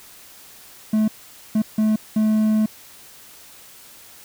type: tone bursts at uneven times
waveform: triangle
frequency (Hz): 216.2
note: A3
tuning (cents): -30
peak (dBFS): -13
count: 4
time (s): 0.93-1.08 / 1.55-1.62 / 1.78-1.96 / 2.16-2.66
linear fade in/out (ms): 5
effects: white hiss -45 dBFS RMS until 4.24 s